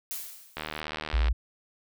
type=noise with exponential decay; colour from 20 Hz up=blue; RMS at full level=-33 dBFS; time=0.11-0.8 s; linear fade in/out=0 ms; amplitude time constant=150 ms
type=click train; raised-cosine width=0.3 ms; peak=-17 dBFS; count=56; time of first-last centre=0.57-1.283 s; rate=77.1 Hz
type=tone; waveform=sine; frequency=57.6 Hz; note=A#1; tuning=20 cents flat; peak=-21 dBFS; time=1.13-1.33 s; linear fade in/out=10 ms
effects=none